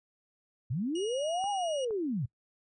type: linear two-way sweep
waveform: sine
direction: up then down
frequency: 103.83 to 830.6 to 103.83 Hz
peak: -29 dBFS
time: 0.7-2.26 s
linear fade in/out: 10 ms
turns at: 1.5 s
type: tone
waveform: sawtooth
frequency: 2882 Hz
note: F#7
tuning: 46 cents flat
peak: -36 dBFS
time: 0.95-1.85 s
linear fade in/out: 5 ms
type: clicks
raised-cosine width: 1 ms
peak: -34 dBFS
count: 2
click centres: 1.441 / 1.908 s
effects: noise-tail reverb RT60 0.1 s tail -23 dB re dry + resampled to 22050 Hz